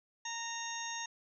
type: harmonic tone with a mistuned harmonic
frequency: 925 Hz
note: A#5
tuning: 14 cents flat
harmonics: 1 / 2 / 3 / 4 / 6 / 7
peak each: -43 / -44 / -48 / -46 / -47 / -43 dBFS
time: 0.25-1.06 s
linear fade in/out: 5 ms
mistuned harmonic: 6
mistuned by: +19 cents
effects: none